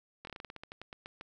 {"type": "slowing click train", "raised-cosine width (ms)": 0.3, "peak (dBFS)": -28, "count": 15, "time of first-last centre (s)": [0.25, 1.211], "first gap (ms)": 22, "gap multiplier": 1.16, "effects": []}